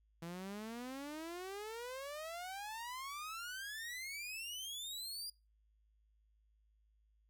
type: exponential sweep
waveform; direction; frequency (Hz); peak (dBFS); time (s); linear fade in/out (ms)
sawtooth; up; 164.81 to 4883; -40; 0.22-5.3; 5
effects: noise-tail reverb RT60 0.3 s tail -25 dB re dry + added 53 Hz sine -70 dBFS peak until 7.29 s